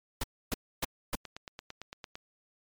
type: noise bursts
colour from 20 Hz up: pink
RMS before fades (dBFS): -31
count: 4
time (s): 0.21-1.154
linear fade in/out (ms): 5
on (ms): 26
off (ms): 280
type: click train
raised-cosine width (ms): 0.2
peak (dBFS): -24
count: 10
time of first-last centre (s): 1.14-2.155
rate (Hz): 8.87
effects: MP3 96 kbps